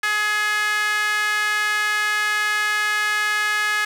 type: tone with high-pass filter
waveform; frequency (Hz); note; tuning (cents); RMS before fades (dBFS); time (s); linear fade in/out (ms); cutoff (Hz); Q
sawtooth; 421.2; G#4; +24; -21; 0.03-3.85; 5; 1600; 3.5
effects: low-pass 10000 Hz 12 dB/octave + 7-bit